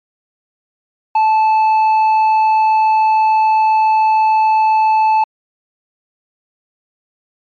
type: tone with tanh clipping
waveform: triangle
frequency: 873 Hz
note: A5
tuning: 14 cents flat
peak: -10 dBFS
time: 1.15-5.24 s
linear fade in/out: 5 ms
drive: 9 dB
effects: MP3 64 kbps